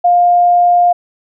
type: tone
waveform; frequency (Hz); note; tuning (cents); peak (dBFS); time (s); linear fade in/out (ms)
sine; 705; F5; +16; -6; 0.04-0.93; 10
effects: none